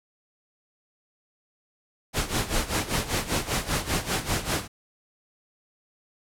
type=noise with tremolo; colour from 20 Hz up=pink; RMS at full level=-24 dBFS; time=2.13-4.68 s; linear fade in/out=50 ms; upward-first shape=sine; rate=5.1 Hz; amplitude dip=80%; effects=low-pass 12000 Hz 12 dB/octave

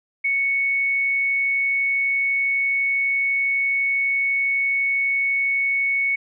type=tone; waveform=sine; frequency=2217 Hz; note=C#7; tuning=in tune; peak=-18 dBFS; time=0.24-6.16 s; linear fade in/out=10 ms; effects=none

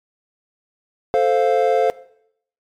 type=chord; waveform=triangle; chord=F major; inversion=first; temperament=equal; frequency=440 / 523.3 / 698.5 Hz; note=A4 / C5 / F5; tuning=0 / 0 / 0 cents; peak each=-16 dBFS; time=1.14-1.9 s; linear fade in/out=0 ms; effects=noise-tail reverb RT60 0.7 s tail -19 dB re dry + MP3 96 kbps

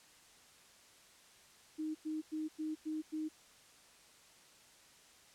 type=tone bursts; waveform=sine; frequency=311.1 Hz; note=D#4; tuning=in tune; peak=-36 dBFS; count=6; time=1.78-3.29 s; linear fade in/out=20 ms; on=170 ms; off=98 ms; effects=white hiss -62 dBFS RMS until 5.34 s + low-pass 9000 Hz 12 dB/octave

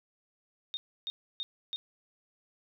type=tone bursts; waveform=sine; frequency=3690 Hz; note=A#7; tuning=18 cents flat; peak=-33 dBFS; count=4; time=0.74-1.76 s; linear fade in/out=0 ms; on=30 ms; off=300 ms; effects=none

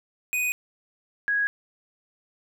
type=tone pair in turn; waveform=square / sine; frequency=2489 / 1656.8 Hz; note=D#7 / G#6; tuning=0 / -5 cents; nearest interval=perfect fifth; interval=705 cents; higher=first; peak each=-24 / -21 dBFS; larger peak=second; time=0.33-0.52 / 1.28-1.47 s; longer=neither; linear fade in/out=0 ms; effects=none

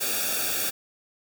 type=noise with comb filter; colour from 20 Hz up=white; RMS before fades=-27 dBFS; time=0-0.71 s; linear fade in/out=20 ms; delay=0.98 ms; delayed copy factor=-0.85; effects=none

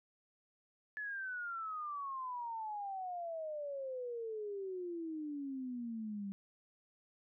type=exponential sweep; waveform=sine; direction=down; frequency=1725 to 194.6 Hz; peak=-39 dBFS; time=0.97-6.32 s; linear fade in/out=0 ms; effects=none

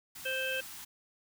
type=band-stop noise; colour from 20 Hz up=white; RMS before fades=-46 dBFS; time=0.15-0.85 s; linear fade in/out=10 ms; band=360 to 720 Hz; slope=48 dB/octave
type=harmonic tone; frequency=523.3 Hz; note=C5; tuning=in tune; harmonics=1 / 3 / 5 / 6; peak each=-37 / -36 / -36 / -40 dBFS; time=0.25-0.61 s; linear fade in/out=10 ms
effects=none

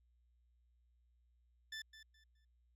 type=tone with echo; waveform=20% pulse; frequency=1760 Hz; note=A6; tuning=in tune; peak=-39 dBFS; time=1.72-1.82 s; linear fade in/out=5 ms; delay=210 ms; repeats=3; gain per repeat=-12 dB; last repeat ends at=2.45 s; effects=added 60 Hz sine -70 dBFS peak until 2.75 s + low-pass 9000 Hz 12 dB/octave

